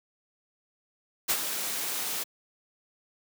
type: noise with ADSR envelope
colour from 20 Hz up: white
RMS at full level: -24 dBFS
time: 1.28-2.24 s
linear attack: 20 ms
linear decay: 64 ms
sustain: -8 dB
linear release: 13 ms
effects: high-pass 200 Hz 12 dB/octave